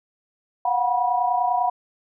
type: tone cluster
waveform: sine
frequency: 714 / 744 / 973 Hz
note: F5 / F#5 / B5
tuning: +38 / +9 / -26 cents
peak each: -23 dBFS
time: 0.65-1.7 s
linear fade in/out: 5 ms
effects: none